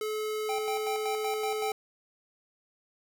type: tone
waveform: square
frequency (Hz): 430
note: A4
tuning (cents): -40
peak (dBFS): -31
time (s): 0.01-1.72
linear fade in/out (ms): 2
type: tone with tremolo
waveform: square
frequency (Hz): 784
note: G5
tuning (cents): 0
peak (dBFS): -32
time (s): 0.49-1.72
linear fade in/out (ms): 2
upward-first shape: square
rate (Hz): 5.3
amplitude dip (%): 70
effects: none